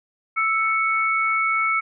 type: tone pair together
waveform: sine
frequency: 1319.2 / 2216 Hz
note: E6 / C#7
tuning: +1 / -1 cents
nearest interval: major sixth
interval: 898 cents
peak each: -21 dBFS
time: 0.36-1.81 s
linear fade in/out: 20 ms
effects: none